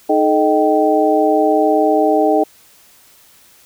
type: harmonic tone with a mistuned harmonic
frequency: 155.2 Hz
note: D#3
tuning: 4 cents flat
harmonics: 2 / 3 / 4 / 5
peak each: -16 / -16 / -16 / -16 dBFS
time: 0.09-2.44 s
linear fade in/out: 10 ms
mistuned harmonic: 3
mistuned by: -140 cents
effects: white hiss -48 dBFS RMS until 3.65 s